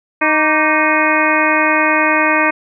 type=harmonic tone with a mistuned harmonic; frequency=310 Hz; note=D#4; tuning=6 cents flat; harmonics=1 / 2 / 3 / 4 / 5 / 6 / 7 / 8; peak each=-19 / -19 / -19 / -19 / -19 / -19 / -19 / -19 dBFS; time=0.21-2.51 s; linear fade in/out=10 ms; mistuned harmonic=4; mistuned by=-98 cents; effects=none